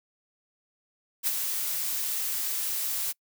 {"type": "noise with ADSR envelope", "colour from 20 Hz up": "blue", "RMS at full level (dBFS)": -25, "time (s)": [1.23, 3.13], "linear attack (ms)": 40, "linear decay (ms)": 33, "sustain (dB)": -5, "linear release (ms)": 24, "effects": ["noise-tail reverb RT60 0.1 s tail -26 dB re dry"]}